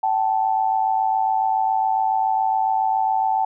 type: tone pair together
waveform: sine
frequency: 767 / 874.2 Hz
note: G5 / A5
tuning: -38 / -11 cents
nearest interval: major second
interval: 227 cents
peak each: -20 / -20 dBFS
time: 0.03-3.45 s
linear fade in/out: 5 ms
effects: none